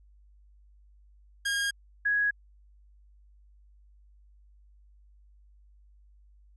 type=tone pair in turn; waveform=sawtooth / sine; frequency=1625 / 1664.9 Hz; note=G#6 / G#6; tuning=-38 / +4 cents; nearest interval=unison; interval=42 cents; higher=second; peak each=-23 / -23 dBFS; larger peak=neither; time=1.45-1.71 / 2.05-2.31 s; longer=neither; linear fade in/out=10 ms; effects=added 50 Hz sine -55 dBFS peak until 6.56 s + resampled to 24000 Hz